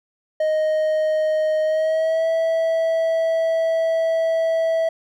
triangle tone with pitch glide, 622.3 to 653.2 Hz, D#5 to E5, 0 to -16 cents, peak -15 dBFS, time 0.4-4.89 s, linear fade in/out 5 ms, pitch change +84 cents, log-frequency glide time 1.63-2.28 s, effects none

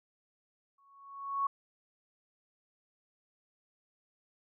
sine tone with exponential growth, 1108.7 Hz, C#6, in tune, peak -26 dBFS, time 0.78-1.47 s, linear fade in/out 5 ms, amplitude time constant 150 ms, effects none

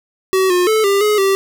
square tone with pitch steps, 378.7 / 358.2 / 436.3 / 397.4 / 421.5 / 389.2 Hz, F#4 / F4 / A4 / G4 / G#4 / G4, +40 / +44 / -15 / +24 / +26 / -12 cents, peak -12 dBFS, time 0.33-1.35 s, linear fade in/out 0 ms, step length 170 ms, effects 8-bit

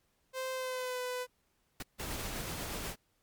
sawtooth tone with pitch glide, 520 to 499.7 Hz, C5 to B4, -11 to +20 cents, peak -31 dBFS, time 0.33-1.27 s, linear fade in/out 50 ms, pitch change -69 cents, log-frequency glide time 0.52-1 s
pink noise bursts, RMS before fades -40 dBFS, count 3, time 1.8-2.215 s, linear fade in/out 2 ms, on 25 ms, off 170 ms
pink noise with tremolo, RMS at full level -38 dBFS, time 1.98-2.96 s, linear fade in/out 50 ms, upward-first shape sine, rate 8.2 Hz, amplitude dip 25%
effects pink hiss -75 dBFS RMS until 3.22 s + MP3 96 kbps

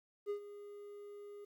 triangle tone with ADSR envelope, 410 Hz, G#4, 22 cents flat, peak -32 dBFS, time 0.26-1.45 s, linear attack 40 ms, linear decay 95 ms, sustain -14 dB, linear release 8 ms, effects 12-bit

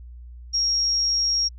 sine tone, 5588 Hz, F8, in tune, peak -19 dBFS, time 0.53-1.49 s, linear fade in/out 20 ms, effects added 60 Hz sine -38 dBFS peak until 1.58 s

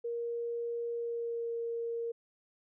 sine tone with pitch glide, 470 to 464.9 Hz, A#4 to A#4, +14 to -5 cents, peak -33 dBFS, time 0.04-2.12 s, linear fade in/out 10 ms, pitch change -19 cents, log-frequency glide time 0.92-1.53 s, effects none

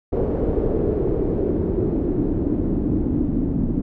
pink noise with low-pass filter sweep, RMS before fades -21 dBFS, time 0.12-3.82 s, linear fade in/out 10 ms, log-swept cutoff 460 to 260 Hz, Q 3.5, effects none

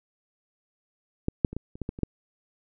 clicks, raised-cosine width 3 ms, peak -12 / -6 / -24 / -18 / -29 / -18 / -17 / -26 / -10 dBFS, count 9, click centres 1.284 / 1.448 / 1.53 / 1.566 / 1.755 / 1.817 / 1.891 / 1.989 / 2.033 s, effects none

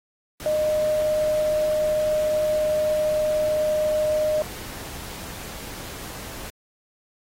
sine tone in noise, 613 Hz, D#5, 26 cents flat, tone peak -19 dBFS, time 0.46-4.42 s, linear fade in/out 0 ms, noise pink, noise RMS -37 dBFS, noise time 0.4-6.5 s, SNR +15 dB, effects AAC 48 kbps

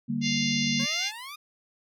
sine chord, G minor, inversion second, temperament equal, 146.83 / 196 / 233.1 Hz, D3 / G3 / Bb3, 0 / 0 / 0 cents, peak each -33 / -33 / -28 dBFS, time 0.08-0.86 s, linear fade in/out 20 ms
harmonic tone, 698.5 Hz, F5, in tune, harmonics 3 / 4 / 5 / 6 / 7 / 8 / 9, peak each -32 / -33 / -34 / -35 / -35 / -36 / -37 dBFS, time 0.21-1.12 s, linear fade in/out 50 ms
15% pulse exponential sweep, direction up, 526 to 1244.5 Hz, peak -32 dBFS, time 0.79-1.36 s, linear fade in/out 10 ms
effects none

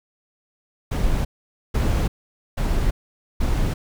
brown noise bursts, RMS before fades -20 dBFS, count 4, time 0.91-3.74 s, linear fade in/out 10 ms, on 340 ms, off 490 ms, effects none

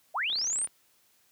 sine linear sweep, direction up, 552 to 9510 Hz, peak -27 dBFS, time 0.14-0.67 s, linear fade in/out 20 ms
click train, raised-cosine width 0.3 ms, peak -30 dBFS, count 14, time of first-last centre 0.3-0.674 s, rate 34.8 Hz
effects white hiss -66 dBFS RMS until 1.31 s + high-pass 60 Hz 12 dB/octave

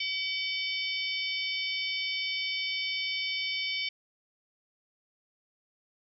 harmonic tone with a mistuned harmonic, 761 Hz, F#5, 48 cents sharp, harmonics 3 / 4 / 5 / 6 / 7, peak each -33 / -35 / -39 / -39 / -40 dBFS, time 0-3.89 s, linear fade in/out 5 ms, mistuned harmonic 5, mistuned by -100 cents, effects none

